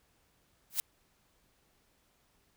blue noise with exponential growth, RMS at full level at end -26 dBFS, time 0.7-0.8 s, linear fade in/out 0 ms, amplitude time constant 21 ms, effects pink hiss -71 dBFS RMS until 2.56 s

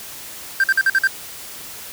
triangle tone bursts, 1574 Hz, G6, 7 cents sharp, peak -10 dBFS, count 6, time 0.6-1.073 s, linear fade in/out 2 ms, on 38 ms, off 49 ms, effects white hiss -35 dBFS RMS until 1.92 s

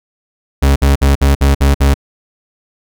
40% pulse tone bursts, 69.3 Hz, C#2, in tune, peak -6 dBFS, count 7, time 0.62-1.942 s, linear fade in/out 10 ms, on 140 ms, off 57 ms, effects none

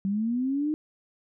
sine linear sweep, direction up, 190.4 to 311.1 Hz, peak -24 dBFS, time 0.05-0.74 s, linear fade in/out 0 ms, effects none

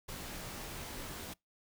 pink noise with comb filter, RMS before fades -44 dBFS, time 0.08-1.34 s, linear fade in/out 10 ms, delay 19 ms, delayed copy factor -0.5, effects noise-tail reverb RT60 0.2 s tail -26 dB re dry

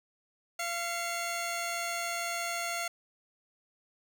15% pulse tone pair together, 686.7 / 2182 Hz, F5 / C#7, -29 / -28 cents, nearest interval octave + minor sixth, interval 2001 cents, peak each -27 / -32 dBFS, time 0.59-2.88 s, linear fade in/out 5 ms, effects none

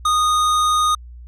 square tone, 1236 Hz, D#6, 12 cents flat, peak -15 dBFS, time 0.05-0.95 s, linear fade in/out 5 ms, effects added 60 Hz sine -35 dBFS peak until 1.27 s + low-pass 10000 Hz 12 dB/octave

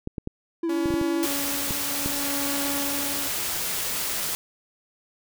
clicks, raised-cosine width 3 ms, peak -17 dBFS, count 9, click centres 0.074 / 0.182 / 0.274 / 0.858 / 0.905 / 0.94 / 1.014 / 1.708 / 2.06 s
triangle tone with vibrato, 333.1 Hz, E4, 18 cents sharp, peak -21 dBFS, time 0.63-1.26 s, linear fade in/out 5 ms, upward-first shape triangle, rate 15 Hz, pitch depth 33 cents each way
sawtooth tone with tremolo, 282.6 Hz, C#4, 34 cents sharp, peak -24 dBFS, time 0.69-3.28 s, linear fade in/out 5 ms, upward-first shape sine, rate 0.66 Hz, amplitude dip 60%
white noise, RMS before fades -28 dBFS, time 1.23-4.35 s, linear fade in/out 0 ms
effects none

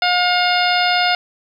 harmonic tone with a mistuned harmonic, 716 Hz, F5, 43 cents sharp, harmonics 1 / 2 / 3 / 4 / 5 / 6 / 7, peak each -17 / -20 / -22 / -23 / -24 / -25 / -25 dBFS, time 0.02-1.15 s, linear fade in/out 2 ms, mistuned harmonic 4, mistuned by -22 cents, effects 8-bit

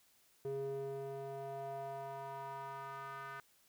square tone with band-pass filter sweep, 136.9 Hz, C#3, 21 cents flat, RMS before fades -44 dBFS, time 0.45-3.4 s, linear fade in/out 0 ms, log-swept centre 390 to 1400 Hz, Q 3.4, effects white hiss -70 dBFS RMS until 3.68 s

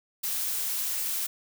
blue noise, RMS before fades -30 dBFS, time 0.23-1.27 s, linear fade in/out 10 ms, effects none

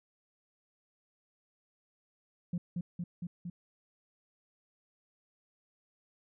sine tone with echo, 174.6 Hz, F3, in tune, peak -29 dBFS, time 2.53-2.58 s, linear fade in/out 5 ms, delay 230 ms, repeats 4, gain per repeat -2 dB, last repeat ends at 3.5 s, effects tanh soft clip ceiling -28 dBFS

